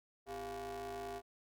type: ring-modulated tone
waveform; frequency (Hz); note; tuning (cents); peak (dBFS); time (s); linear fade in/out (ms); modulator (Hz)
40% pulse; 149; D3; +25; -38; 0.26-1.22; 50; 549
effects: Opus 48 kbps